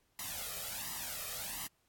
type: noise with flanger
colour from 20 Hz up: white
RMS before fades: -41 dBFS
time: 0.19-1.67 s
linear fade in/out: 2 ms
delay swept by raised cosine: 1 to 1.63 ms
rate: 1.4 Hz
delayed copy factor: +0.75
effects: pink hiss -75 dBFS RMS until 1.88 s + AAC 64 kbps

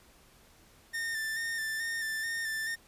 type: tone with vibrato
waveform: 45% pulse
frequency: 1800 Hz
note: A6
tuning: 39 cents sharp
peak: -32 dBFS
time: 0.93-2.76 s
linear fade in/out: 20 ms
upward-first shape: square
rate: 2.3 Hz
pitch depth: 27 cents each way
effects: pink hiss -60 dBFS RMS until 2.87 s + resampled to 32000 Hz

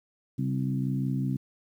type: harmonic tone with a mistuned harmonic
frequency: 65.41 Hz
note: C2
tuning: in tune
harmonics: 2 / 3 / 4 / 5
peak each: -28 / -32 / -32 / -42 dBFS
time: 0.38-1.37 s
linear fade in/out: 10 ms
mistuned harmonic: 2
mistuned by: +55 cents
effects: 10-bit

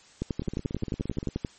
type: two click trains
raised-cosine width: 3 ms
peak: -15 / -21 dBFS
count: 15 / 16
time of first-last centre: 0.22-1.448 / 0.42-1.287 s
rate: 11.4 / 17.3 Hz
effects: white hiss -55 dBFS RMS until 1.58 s + MP3 32 kbps

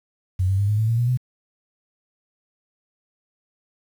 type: tone with pitch steps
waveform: sine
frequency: 92.4 / 96.55 / 100.88 / 105.41 / 110.14 / 115.08 / 120.24 / 125.64 Hz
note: F#2 / G2 / G#2 / G#2 / A2 / A#2 / B2 / B2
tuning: -2 / -26 / -50 / +26 / +2 / -22 / -46 / +30 cents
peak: -17 dBFS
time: 0.39-1.174 s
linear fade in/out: 10 ms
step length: 98 ms
effects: 8-bit

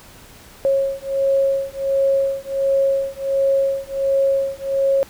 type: beating tone pair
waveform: sine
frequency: 545 / 546.4 Hz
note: C#5 / C#5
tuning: -29 / -25 cents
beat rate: 1.4 Hz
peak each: -19 / -19 dBFS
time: 0.65-5.03 s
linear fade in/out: 0 ms
effects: pink hiss -44 dBFS RMS until 5.09 s

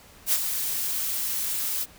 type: noise with ADSR envelope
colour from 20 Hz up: blue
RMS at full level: -20 dBFS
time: 0.26-1.86 s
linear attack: 66 ms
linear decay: 48 ms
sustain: -8 dB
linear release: 33 ms
effects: pink hiss -51 dBFS RMS until 1.98 s

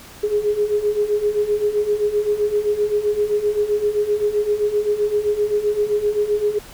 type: beating tone pair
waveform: sine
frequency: 411.8 / 419.5 Hz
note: G#4 / G#4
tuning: -15 / +17 cents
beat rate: 7.7 Hz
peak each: -22 / -18 dBFS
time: 0.23-6.59 s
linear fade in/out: 10 ms
effects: pink hiss -41 dBFS RMS until 6.73 s

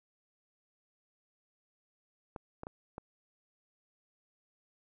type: clicks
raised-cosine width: 1 ms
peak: -27 dBFS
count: 4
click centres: 2.362 / 2.634 / 2.669 / 2.981 s
effects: none

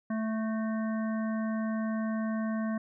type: harmonic tone with a mistuned harmonic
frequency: 220 Hz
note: A3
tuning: in tune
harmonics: 1 / 3 / 5 / 7 / 8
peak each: -29 / -39 / -43 / -46 / -47 dBFS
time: 0.1-2.78 s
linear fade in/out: 5 ms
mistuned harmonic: 8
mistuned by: +70 cents
effects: none

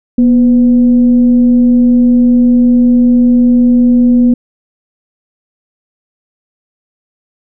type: tone with frequency modulation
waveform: sine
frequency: 242.4 Hz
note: B3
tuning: 32 cents flat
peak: -4 dBFS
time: 0.18-4.34 s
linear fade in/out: 5 ms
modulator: 265 Hz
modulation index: 0.23
effects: none

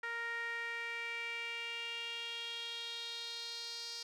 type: tone with band-pass filter sweep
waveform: sawtooth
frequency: 466.2 Hz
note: A#4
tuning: in tune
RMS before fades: -42 dBFS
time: 0.03-4.03 s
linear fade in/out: 5 ms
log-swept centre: 1700 to 4800 Hz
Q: 4.5
effects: none

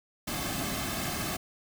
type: noise with comb filter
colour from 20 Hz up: pink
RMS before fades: -33 dBFS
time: 0.27-1.37 s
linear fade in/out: 10 ms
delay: 2.1 ms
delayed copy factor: -0.65
effects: none

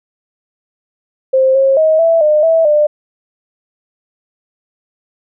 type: tone with pitch steps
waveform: sine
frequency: 526 / 539 / 631 / 661 / 606 / 653 / 598 Hz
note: C5 / C#5 / D#5 / E5 / D#5 / E5 / D5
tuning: +9 / -49 / +24 / +5 / -46 / -17 / +31 cents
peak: -7 dBFS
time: 1.33-2.87 s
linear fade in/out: 10 ms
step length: 220 ms
effects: none

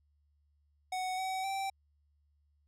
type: tone with pitch steps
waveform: square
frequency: 743 / 757 / 778 Hz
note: F#5 / F#5 / G5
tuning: +7 / +39 / -13 cents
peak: -34 dBFS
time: 0.92-1.7 s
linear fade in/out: 5 ms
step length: 260 ms
effects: added 73 Hz sine -69 dBFS peak until 2.67 s + low-pass 11000 Hz 12 dB/octave

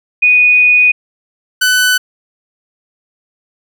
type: tone pair in turn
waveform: sine / sawtooth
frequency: 2476 / 1499.7 Hz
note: D#7 / F#6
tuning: -9 / +23 cents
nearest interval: major sixth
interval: 868 cents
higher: first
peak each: -5 dBFS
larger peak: neither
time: 0.22-0.92 / 1.61-1.98 s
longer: first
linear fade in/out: 10 ms
effects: none

